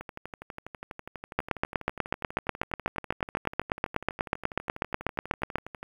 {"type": "two click trains", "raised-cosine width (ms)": 0.5, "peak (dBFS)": [-23, -9], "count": [72, 35], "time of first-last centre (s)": [[0.01, 5.83], [1.39, 5.557]], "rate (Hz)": [12.2, 8.16], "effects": ["8-bit"]}